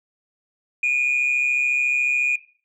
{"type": "tone with amplitude modulation", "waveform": "sine", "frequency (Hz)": 2440, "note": "D#7", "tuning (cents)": -34, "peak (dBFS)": -13, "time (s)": [0.83, 2.36], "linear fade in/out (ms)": 5, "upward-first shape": "sine", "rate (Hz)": 134, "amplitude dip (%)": 55, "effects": ["noise-tail reverb RT60 0.4 s tail -18 dB re dry", "tanh soft clip ceiling -14 dBFS"]}